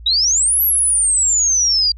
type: exponential two-way sweep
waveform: sine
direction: up then down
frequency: 3729 to 11920 to 4710 Hz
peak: -12 dBFS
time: 0.06-1.92 s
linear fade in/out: 5 ms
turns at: 0.62 s
effects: added 57 Hz sine -33 dBFS peak until 1.97 s